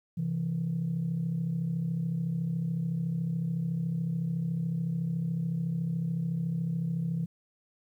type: tone pair together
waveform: sine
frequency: 133.1 / 166.93 Hz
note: C3 / E3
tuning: +30 / +22 cents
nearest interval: major third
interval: 392 cents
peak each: -33 / -28 dBFS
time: 0.17-7.26 s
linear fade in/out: 10 ms
effects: tanh soft clip ceiling -23 dBFS + 11-bit